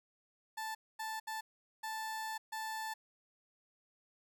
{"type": "tone bursts at uneven times", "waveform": "30% pulse", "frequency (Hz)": 880, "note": "A5", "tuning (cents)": 0, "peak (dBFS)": -36, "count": 5, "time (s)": [[0.57, 0.75], [0.99, 1.2], [1.27, 1.41], [1.83, 2.38], [2.52, 2.94]], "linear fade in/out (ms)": 10, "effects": []}